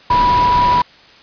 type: tone in noise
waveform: sine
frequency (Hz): 981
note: B5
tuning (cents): -12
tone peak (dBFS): -10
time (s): 0.1-0.82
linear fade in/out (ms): 5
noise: pink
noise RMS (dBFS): -21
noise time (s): 0.1-0.82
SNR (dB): +8
effects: white hiss -44 dBFS RMS until 1.22 s + resampled to 11025 Hz